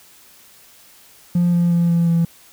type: tone with pitch steps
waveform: triangle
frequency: 174.61 / 172.9 / 171.21 / 169.54 / 167.88 Hz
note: F3 / F3 / F3 / E3 / E3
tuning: 0 / -17 / -34 / +49 / +32 cents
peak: -10 dBFS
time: 1.35-2.25 s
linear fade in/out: 5 ms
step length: 180 ms
effects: tanh soft clip ceiling -9 dBFS + white hiss -48 dBFS RMS until 2.52 s